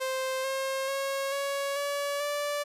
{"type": "tone with pitch steps", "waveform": "sawtooth", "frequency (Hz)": [523.3, 534.6, 546.2, 558, 570, 582.3], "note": ["C5", "C5", "C#5", "C#5", "C#5", "D5"], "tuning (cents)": [0, 37, -26, 11, 48, -15], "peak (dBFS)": -25, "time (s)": [0, 2.64], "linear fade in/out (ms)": 20, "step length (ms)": 440, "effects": ["resampled to 32000 Hz"]}